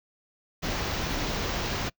pink band-stop noise, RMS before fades -30 dBFS, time 0.62-1.9 s, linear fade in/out 20 ms, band 6500 to 16000 Hz, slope 48 dB/octave, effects noise-tail reverb RT60 0.1 s tail -24 dB re dry

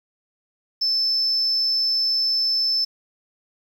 sine tone, 5274 Hz, E8, in tune, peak -17 dBFS, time 0.81-2.85 s, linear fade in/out 10 ms, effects tanh soft clip ceiling -15 dBFS + 8-bit

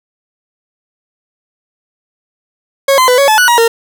40% pulse tone with pitch steps, 549 / 1029 / 498.8 / 558 / 864 / 1475 / 953 / 460.2 Hz, C#5 / C6 / B4 / C#5 / A5 / F#6 / A#5 / A#4, -17 / -29 / +17 / +11 / -32 / -6 / +38 / -22 cents, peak -5 dBFS, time 2.88-3.68 s, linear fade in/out 5 ms, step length 100 ms, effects none

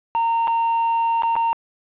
triangle tone with dropouts, 920 Hz, A#5, 23 cents flat, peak -15 dBFS, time 0.15-1.53 s, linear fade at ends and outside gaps 0 ms, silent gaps 0.473-0.479 / 1.222-1.233 / 1.355-1.364 s, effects resampled to 8000 Hz + 8-bit

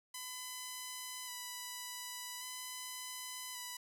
5% pulse tone with vibrato, 998 Hz, B5, 18 cents sharp, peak -31 dBFS, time 0.14-3.77 s, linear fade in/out 5 ms, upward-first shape square, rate 0.44 Hz, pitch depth 17 cents each way, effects none

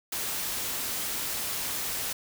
white noise, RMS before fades -32 dBFS, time 0.12-2.13 s, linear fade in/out 5 ms, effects none

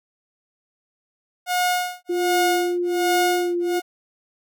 sawtooth tone with tremolo, 721 Hz, F#5, 45 cents flat, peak -14 dBFS, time 1.46-3.82 s, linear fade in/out 50 ms, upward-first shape sine, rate 1.3 Hz, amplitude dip 100%
sine tone with vibrato, 350 Hz, F4, 4 cents sharp, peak -20 dBFS, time 2.09-3.8 s, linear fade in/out 10 ms, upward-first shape sine, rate 1.8 Hz, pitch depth 11 cents each way
effects none

